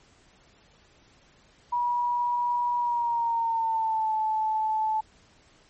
sine tone with pitch glide, 966 to 870.6 Hz, B5 to A5, -39 to -19 cents, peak -23 dBFS, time 1.72-5.01 s, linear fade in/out 10 ms, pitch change -180 cents, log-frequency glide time 2.77-4.13 s, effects pink hiss -59 dBFS RMS until 5.69 s + MP3 32 kbps

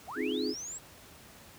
sine linear sweep, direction up, 571 to 7880 Hz, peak -38 dBFS, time 0.07-0.79 s, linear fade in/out 20 ms
sine chord, F minor seventh, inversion second, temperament just, 261.9 / 314.3 / 349.2 / 419.1 Hz, C4 / Eb4 / F4 / Ab4, +2 / +18 / 0 / +16 cents, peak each -34 / -36 / -37 / -34 dBFS, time 0.15-0.55 s, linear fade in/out 50 ms
effects pink hiss -53 dBFS RMS until 1.58 s + high-pass 60 Hz 12 dB/octave

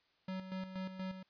square tone with tremolo, 187.8 Hz, F#3, 26 cents sharp, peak -39 dBFS, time 0.28-1.23 s, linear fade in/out 5 ms, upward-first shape square, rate 4.2 Hz, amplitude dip 60%, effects white hiss -74 dBFS RMS until 1.29 s + resampled to 11025 Hz

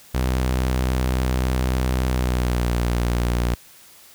sawtooth tone with pitch glide, 63.6 to 59.68 Hz, C2 to A#1, -48 to +41 cents, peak -15 dBFS, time 0.14-3.55 s, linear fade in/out 10 ms, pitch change -111 cents, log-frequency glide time 2.07-2.72 s, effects white hiss -48 dBFS RMS until 4.14 s

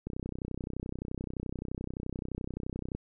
click train, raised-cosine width 3 ms, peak -23 dBFS, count 92, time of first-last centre 0.07-2.95 s, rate 31.6 Hz, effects none

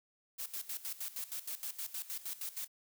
blue noise with tremolo, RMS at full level -40 dBFS, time 0.38-2.68 s, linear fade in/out 20 ms, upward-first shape square, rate 6.4 Hz, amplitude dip 80%, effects none

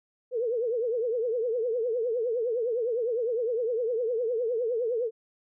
sine tone with vibrato, 470.6 Hz, A#4, 16 cents sharp, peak -25 dBFS, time 0.31-5.11 s, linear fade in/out 50 ms, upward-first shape triangle, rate 9.8 Hz, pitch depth 160 cents each way, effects none

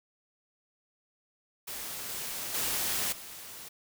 white noise with level steps, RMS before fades -39 / -37 / -31 / -45 dBFS, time 1.67-3.69 s, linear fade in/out 10 ms, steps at 2.09 / 2.54 / 3.12 s, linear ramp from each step 5 ms, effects none

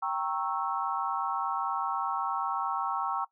sine chord, G diminished seventh, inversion none, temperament equal with one note detuned, 784 / 932.3 / 1097.3 / 1318.5 Hz, G5 / Bb5 / Db6 / Fb6, 0 / 0 / -18 / 0 cents, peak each -34 dBFS, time 0.02-3.25 s, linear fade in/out 10 ms, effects noise-tail reverb RT60 0.1 s tail -18 dB re dry

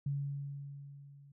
sine tone with level ramp, 141 Hz, C#3, 30 cents sharp, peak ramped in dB -31 to -55 dBFS, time 0.06-1.32 s, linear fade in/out 5 ms, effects none

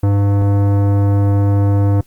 sine tone with tanh clipping, 100.4 Hz, G2, 42 cents sharp, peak -12 dBFS, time 0.03-2.01 s, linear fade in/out 5 ms, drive 17 dB, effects white hiss -56 dBFS RMS until 2.06 s + Opus 24 kbps

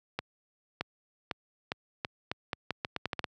accelerating click train, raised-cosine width 0.3 ms, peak -15 dBFS, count 14, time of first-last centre 0.19-3.242 s, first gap 620 ms, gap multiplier 0.81, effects high-pass 80 Hz 12 dB/octave

